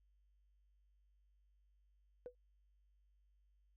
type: tone with exponential decay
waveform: sine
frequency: 493.9 Hz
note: B4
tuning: in tune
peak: -40 dBFS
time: 2.26-2.35 s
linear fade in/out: 0 ms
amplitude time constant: 18 ms
effects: tanh soft clip ceiling -40 dBFS + added 50 Hz sine -70 dBFS peak until 3.76 s